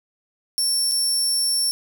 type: tone with dropouts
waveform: 25% pulse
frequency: 5440 Hz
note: F8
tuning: 46 cents flat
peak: -14 dBFS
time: 0.58-1.71 s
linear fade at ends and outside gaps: 0 ms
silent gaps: 0.913-0.918 s
effects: none